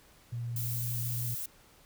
sine tone with pitch glide, 118.7 to 119.46 Hz, A#2 to A#2, +32 to +43 cents, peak -33 dBFS, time 0.32-1.35 s, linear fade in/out 10 ms, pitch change +11 cents, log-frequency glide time 0.61-1.06 s
violet noise, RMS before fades -37 dBFS, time 0.56-1.46 s, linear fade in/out 5 ms
effects pink hiss -60 dBFS RMS until 1.85 s

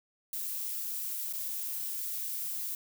violet noise with dropouts, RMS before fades -36 dBFS, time 0.33-2.75 s, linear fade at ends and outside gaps 2 ms, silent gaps 1.328-1.334 s, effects none

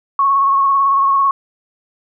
sine tone with vibrato, 1100 Hz, C#6, 14 cents flat, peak -10 dBFS, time 0.19-1.31 s, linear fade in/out 2 ms, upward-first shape sine, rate 18 Hz, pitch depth 30 cents each way, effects none

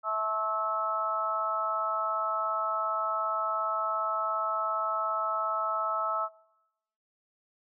harmonic tone, 217.3 Hz, A3, 21 cents flat, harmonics 3 / 4 / 5 / 6, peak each -35 / -37 / -37 / -29 dBFS, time 0.03-6.29 s, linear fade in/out 50 ms, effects noise-tail reverb RT60 0.8 s tail -18 dB re dry

